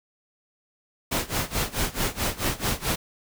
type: noise with tremolo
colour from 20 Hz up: pink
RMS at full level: -24 dBFS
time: 1.11-2.96 s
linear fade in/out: 10 ms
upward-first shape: sine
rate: 4.6 Hz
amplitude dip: 90%
effects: none